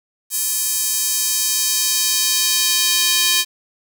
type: tone with high-pass filter sweep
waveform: square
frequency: 349.2 Hz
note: F4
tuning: in tune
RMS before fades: -18 dBFS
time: 0.3-3.45 s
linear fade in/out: 50 ms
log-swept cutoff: 8300 to 3400 Hz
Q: 1.1
effects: 7-bit